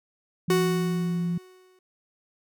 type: tone with pitch glide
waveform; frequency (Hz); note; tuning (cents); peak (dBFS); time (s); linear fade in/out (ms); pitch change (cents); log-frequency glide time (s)
sine; 170.8 to 172.39; F3 to F3; -38 to -22; -24; 0.48-1.38; 5; +16; 0.72-0.95
type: tone with exponential decay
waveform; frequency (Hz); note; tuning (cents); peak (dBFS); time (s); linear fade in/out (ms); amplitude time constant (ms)
45% pulse; 370; F#4; 0; -19; 0.5-1.79; 2; 280
effects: none